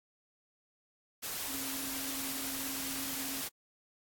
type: tone in noise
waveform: sine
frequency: 270 Hz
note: C#4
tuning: 45 cents flat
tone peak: -44 dBFS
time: 1.48-3.42 s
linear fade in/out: 20 ms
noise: white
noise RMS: -38 dBFS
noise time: 1.22-3.49 s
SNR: -9 dB
effects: AAC 64 kbps